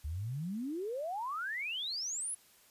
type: exponential sweep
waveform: sine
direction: up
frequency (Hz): 69.3 to 11000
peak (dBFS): -35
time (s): 0.04-2.35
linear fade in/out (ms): 10
effects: white hiss -63 dBFS RMS until 2.7 s + resampled to 32000 Hz